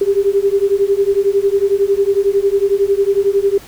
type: beating tone pair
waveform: sine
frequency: 392 / 403 Hz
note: G4 / G4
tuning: 0 / +48 cents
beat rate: 11 Hz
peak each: -14 dBFS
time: 0.01-3.58 s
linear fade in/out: 5 ms
effects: pink hiss -39 dBFS RMS until 3.67 s